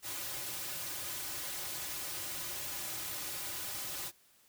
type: noise with comb filter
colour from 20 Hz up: white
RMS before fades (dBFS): -40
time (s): 0.02-4.12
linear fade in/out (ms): 50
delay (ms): 4.4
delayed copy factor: -0.85
effects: white hiss -66 dBFS RMS until 4.48 s